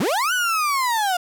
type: linear two-way sweep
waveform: 35% pulse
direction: up then down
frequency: 145 to 1512 to 697 Hz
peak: -17 dBFS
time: 0-1.17 s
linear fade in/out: 5 ms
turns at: 0.33 s
effects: none